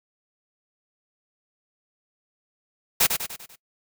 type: noise with echo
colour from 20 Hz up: white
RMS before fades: -18 dBFS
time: 3-3.07 s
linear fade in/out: 10 ms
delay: 98 ms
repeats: 5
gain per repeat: -6 dB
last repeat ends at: 3.56 s
effects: noise-tail reverb RT60 0.1 s tail -22 dB re dry